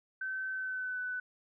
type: tone with pitch glide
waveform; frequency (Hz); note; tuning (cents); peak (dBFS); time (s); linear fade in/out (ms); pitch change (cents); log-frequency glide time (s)
sine; 1535 to 1497.3; G6 to F#6; -37 to +20; -34; 0.21-1.2; 5; -43; 0.51-1.03
effects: none